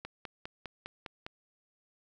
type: click train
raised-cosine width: 0.3 ms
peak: -24 dBFS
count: 7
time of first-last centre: 0.05-1.265 s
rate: 4.94 Hz
effects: none